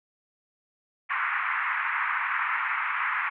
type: band-pass noise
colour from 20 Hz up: pink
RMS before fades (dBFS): -28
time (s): 1.09-3.3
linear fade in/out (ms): 20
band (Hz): 1000 to 2300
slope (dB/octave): 48
effects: none